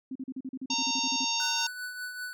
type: tone bursts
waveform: sine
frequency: 261.6 Hz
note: C4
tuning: in tune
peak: -33 dBFS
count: 14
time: 0.11-1.247 s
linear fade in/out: 5 ms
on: 45 ms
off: 39 ms
type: harmonic tone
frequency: 920 Hz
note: A#5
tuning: 23 cents flat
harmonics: 1 / 3 / 4 / 5 / 6 / 7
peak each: -34 / -34 / -34 / -34 / -34 / -34 dBFS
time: 0.7-1.67 s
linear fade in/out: 5 ms
type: tone with tremolo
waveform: square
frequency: 1489 Hz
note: F#6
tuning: 11 cents sharp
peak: -34 dBFS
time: 1.4-2.33 s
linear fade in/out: 0 ms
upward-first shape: triangle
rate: 5.1 Hz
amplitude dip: 55%
effects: none